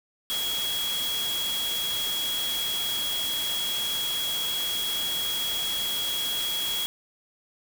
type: tone in noise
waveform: sine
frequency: 3322 Hz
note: G#7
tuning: in tune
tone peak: -27 dBFS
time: 0.3-6.86 s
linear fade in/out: 0 ms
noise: white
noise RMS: -33 dBFS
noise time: 0.3-6.86 s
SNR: +3 dB
effects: none